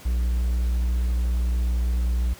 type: tone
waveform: triangle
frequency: 60 Hz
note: B1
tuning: 49 cents flat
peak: -18 dBFS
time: 0.05-2.34 s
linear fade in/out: 10 ms
effects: pink hiss -45 dBFS RMS until 2.39 s